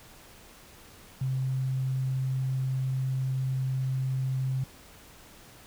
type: tone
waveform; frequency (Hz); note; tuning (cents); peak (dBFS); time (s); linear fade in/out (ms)
sine; 131.4; C3; +8; -26; 1.21-4.64; 5
effects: pink hiss -52 dBFS RMS until 5.66 s